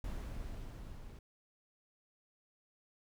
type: noise with level ramp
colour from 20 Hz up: brown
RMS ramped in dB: -40 to -50 dBFS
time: 0.04-1.19 s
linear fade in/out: 2 ms
effects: none